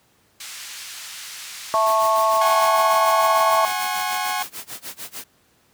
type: band-pass noise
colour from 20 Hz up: white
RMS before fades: -36 dBFS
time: 0.4-2.69 s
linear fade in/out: 5 ms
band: 1500 to 7400 Hz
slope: 12 dB/octave
type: harmonic tone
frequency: 220 Hz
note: A3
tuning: in tune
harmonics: 3 / 4 / 5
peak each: -20 / -22 / -18 dBFS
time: 1.74-3.65 s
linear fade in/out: 0 ms
type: noise with tremolo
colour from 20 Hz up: white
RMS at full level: -32 dBFS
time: 1.86-5.24 s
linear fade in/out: 2 ms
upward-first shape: sine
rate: 6.7 Hz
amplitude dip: 95%
type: chord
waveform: sawtooth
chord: F# suspended second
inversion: none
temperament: equal with one note detuned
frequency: 740 / 830.6 / 1082.2 Hz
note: F#5 / G#5 / C#6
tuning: 0 / 0 / -42 cents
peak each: -23 dBFS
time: 2.41-4.43 s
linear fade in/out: 5 ms
effects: pink hiss -60 dBFS RMS until 5.73 s + high-pass 80 Hz 12 dB/octave